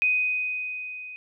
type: tone with level ramp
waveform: sine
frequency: 2500 Hz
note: D#7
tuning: 8 cents sharp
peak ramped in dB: -18 to -37 dBFS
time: 0.02-1.16 s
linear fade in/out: 0 ms
effects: none